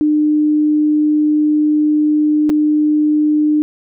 sine tone with dropouts, 301.9 Hz, D4, 48 cents sharp, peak -10 dBFS, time 0.01-3.62 s, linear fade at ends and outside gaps 0 ms, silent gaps 2.494-2.5 s, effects none

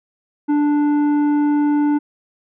sine tone with tanh clipping, 293.7 Hz, D4, in tune, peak -15 dBFS, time 0.48-1.99 s, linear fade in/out 20 ms, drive 9 dB, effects none

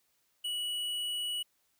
triangle tone with hard clipping, 2935 Hz, F#7, 15 cents flat, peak -34 dBFS, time 0.44-1.43 s, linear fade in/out 10 ms, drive 12 dB, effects white hiss -74 dBFS RMS until 1.79 s

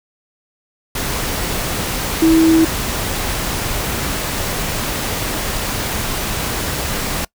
sine tone in noise, 324 Hz, E4, 30 cents flat, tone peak -8 dBFS, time 2.22-2.65 s, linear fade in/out 5 ms, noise pink, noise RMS -21 dBFS, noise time 0.95-7.25 s, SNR +10 dB, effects noise-tail reverb RT60 0.1 s tail -23 dB re dry

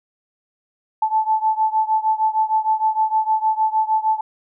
sine beating tone pair, 871 / 877.5 Hz, A5 / A5, -18 / -5 cents, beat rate 6.5 Hz, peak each -18 / -20 dBFS, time 1.02-4.21 s, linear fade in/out 5 ms, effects none

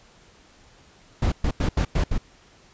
brown noise bursts at uneven times, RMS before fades -21 dBFS, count 6, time 1.22-1.32 / 1.44-1.51 / 1.6-1.69 / 1.77-1.85 / 1.95-2.04 / 2.11-2.18 s, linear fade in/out 5 ms, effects pink hiss -54 dBFS RMS until 2.73 s + resampled to 16000 Hz

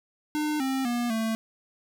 square tone with pitch steps, 302.3 / 265.6 / 239.9 / 223.2 Hz, D#4 / C4 / A#3 / A3, -50 / +26 / +50 / +25 cents, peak -26 dBFS, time 0.35-1.35 s, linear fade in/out 0 ms, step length 250 ms, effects none

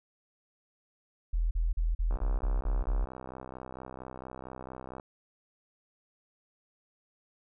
sine tone bursts, 41.1 Hz, E1, 4 cents flat, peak -25 dBFS, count 8, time 1.33-3.05 s, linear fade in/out 10 ms, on 180 ms, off 40 ms
click train, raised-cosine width 1 ms, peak -28 dBFS, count 187, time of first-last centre 2.11-4.998 s, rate 64.4 Hz
effects none

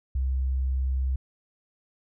sine tone, 65.41 Hz, C2, in tune, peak -23 dBFS, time 0.15-1.16 s, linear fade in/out 5 ms, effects none

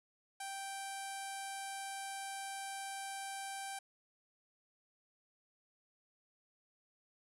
sawtooth tone with low-pass filter, 783 Hz, G5, 2 cents flat, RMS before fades -44 dBFS, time 0.4-3.79 s, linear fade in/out 5 ms, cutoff 10000 Hz, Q 3.5, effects none

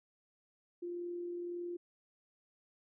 sine tone with amplitude modulation, 349.2 Hz, F4, in tune, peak -37 dBFS, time 0.82-1.77 s, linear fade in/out 10 ms, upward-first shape sine, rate 41.8 Hz, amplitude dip 25%, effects none

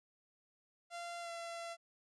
sawtooth tone with pitch glide, 689 to 677.6 Hz, F5 to E5, -24 to +48 cents, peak -39 dBFS, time 0.9-1.77 s, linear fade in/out 50 ms, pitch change -28 cents, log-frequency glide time 1.21-1.3 s, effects resampled to 22050 Hz

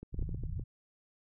clicks, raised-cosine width 3 ms, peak -31 dBFS, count 8, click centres 0.03 / 0.144 / 0.192 / 0.225 / 0.292 / 0.346 / 0.437 / 0.596 s
pink low-pass noise, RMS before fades -37 dBFS, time 0.12-0.64 s, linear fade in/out 20 ms, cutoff 170 Hz, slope 96 dB/octave
effects none

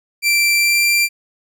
sawtooth tone with pitch glide, 2349 to 2364 Hz, D7 to D7, 0 to +11 cents, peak -9 dBFS, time 0.22-1.09 s, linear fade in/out 50 ms, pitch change +11 cents, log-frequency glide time 0.56-0.82 s, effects none

